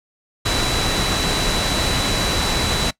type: tone in noise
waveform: sine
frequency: 3951 Hz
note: B7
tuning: in tune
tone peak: -24 dBFS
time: 0.45-2.91 s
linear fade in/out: 10 ms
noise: pink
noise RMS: -20 dBFS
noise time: 0.45-2.91 s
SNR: -7 dB
effects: noise-tail reverb RT60 0.1 s tail -20 dB re dry + low-pass 9000 Hz 12 dB/octave